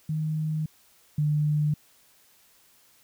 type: tone pair in turn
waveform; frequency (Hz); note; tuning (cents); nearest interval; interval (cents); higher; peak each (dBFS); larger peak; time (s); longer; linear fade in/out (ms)
sine; 155.56 / 149.86; D#3 / D3; 0 / +35; minor second; 65; first; -25 / -21; second; 0.09-0.66 / 1.18-1.74; first; 5
effects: white hiss -60 dBFS RMS until 3.03 s